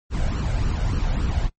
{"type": "noise with flanger", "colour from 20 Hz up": "brown", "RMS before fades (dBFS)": -22, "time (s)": [0.1, 1.5], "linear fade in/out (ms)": 50, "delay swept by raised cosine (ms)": [0.68, 1.39], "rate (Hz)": 3.5, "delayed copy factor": 0.55, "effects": ["noise-tail reverb RT60 0.1 s tail -20 dB re dry", "MP3 32 kbps"]}